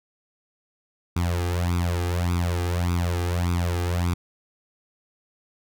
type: tone with flanger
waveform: sawtooth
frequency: 87.31 Hz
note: F2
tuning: in tune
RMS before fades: -24 dBFS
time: 1.16-4.14 s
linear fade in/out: 5 ms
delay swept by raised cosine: 0.82 to 2.52 ms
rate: 1.7 Hz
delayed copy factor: +0.85
effects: none